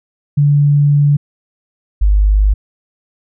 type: tone pair in turn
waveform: sine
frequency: 144.7 / 50.66 Hz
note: D3 / G#1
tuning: -25 / -42 cents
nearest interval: octave + tritone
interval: 1817 cents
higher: first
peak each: -7 dBFS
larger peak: neither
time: 0.37-1.17 / 2.01-2.54 s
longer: first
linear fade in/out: 10 ms
effects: none